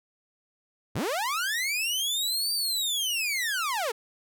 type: linear two-way sweep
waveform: sawtooth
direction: up then down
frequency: 72.1 to 4699 to 410.1 Hz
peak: -23 dBFS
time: 0.95-3.92 s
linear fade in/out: 10 ms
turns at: 2.53 s
effects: none